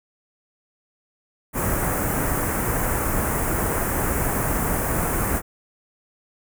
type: band-stop noise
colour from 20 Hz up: pink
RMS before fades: -23 dBFS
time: 1.53-5.42 s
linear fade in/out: 50 ms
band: 1900 to 8100 Hz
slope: 24 dB/octave
effects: none